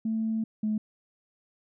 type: tone pair in turn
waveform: sine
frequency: 221.9 / 214.7 Hz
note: A3 / A3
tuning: +15 / -42 cents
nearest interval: minor second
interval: 57 cents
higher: first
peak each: -25 / -24 dBFS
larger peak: second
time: 0.05-0.44 / 0.63-0.78 s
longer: first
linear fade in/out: 5 ms
effects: tanh soft clip ceiling -20 dBFS